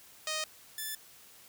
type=tone pair in turn; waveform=5% pulse; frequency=622.3 / 1749 Hz; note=D#5 / A6; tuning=0 / -11 cents; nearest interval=octave + tritone; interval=1789 cents; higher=second; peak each=-21 / -25 dBFS; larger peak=first; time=0.27-0.44 / 0.78-0.95 s; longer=neither; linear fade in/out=2 ms; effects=white hiss -56 dBFS RMS until 1.48 s